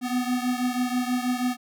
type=beating tone pair; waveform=square; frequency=246.9 / 253.1 Hz; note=B3 / B3; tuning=0 / +43 cents; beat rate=6.2 Hz; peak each=-26 / -29 dBFS; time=0.01-1.57 s; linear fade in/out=50 ms; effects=none